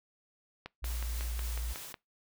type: click train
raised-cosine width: 0.3 ms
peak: -25 dBFS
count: 8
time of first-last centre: 0.66-1.942 s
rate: 5.46 Hz
type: tone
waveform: sine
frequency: 58.27 Hz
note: A#1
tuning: in tune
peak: -33 dBFS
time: 0.82-1.74 s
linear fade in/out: 20 ms
type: noise with tremolo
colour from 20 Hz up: white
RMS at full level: -44 dBFS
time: 0.84-1.93 s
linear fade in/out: 10 ms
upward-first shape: sine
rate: 3.5 Hz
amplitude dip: 25%
effects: noise-tail reverb RT60 0.2 s tail -24 dB re dry